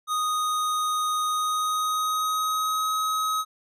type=tone with pitch glide; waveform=square; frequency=1243 to 1269.9 Hz; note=D#6 to D#6; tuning=-2 to +35 cents; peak=-24 dBFS; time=0.07-3.45 s; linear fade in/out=50 ms; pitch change=+37 cents; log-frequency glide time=1.26-2.93 s; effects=resampled to 32000 Hz